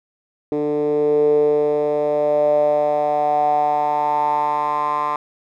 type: tone with band-pass filter sweep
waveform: 10% pulse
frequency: 148.4 Hz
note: D3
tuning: 18 cents sharp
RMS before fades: -18 dBFS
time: 0.52-5.16 s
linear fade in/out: 2 ms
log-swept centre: 370 to 1100 Hz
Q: 7.1
effects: none